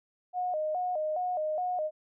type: tone with vibrato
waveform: sine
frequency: 669 Hz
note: E5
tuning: 25 cents sharp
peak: -28 dBFS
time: 0.33-1.91 s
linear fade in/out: 50 ms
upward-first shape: square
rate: 2.4 Hz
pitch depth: 140 cents each way
effects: none